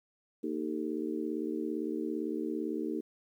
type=harmonic tone with a mistuned harmonic; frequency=77.78 Hz; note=D#2; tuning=in tune; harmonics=3 / 4 / 5 / 6; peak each=-38 / -35 / -38 / -41 dBFS; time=0.43-3.01 s; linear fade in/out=10 ms; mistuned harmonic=6; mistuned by=-77 cents; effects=11-bit